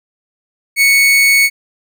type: tone with amplitude modulation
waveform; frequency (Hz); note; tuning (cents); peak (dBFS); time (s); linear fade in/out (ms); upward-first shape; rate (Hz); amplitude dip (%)
40% pulse; 2217; C#7; 0; -5; 0.76-1.5; 50; sine; 208; 30
effects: none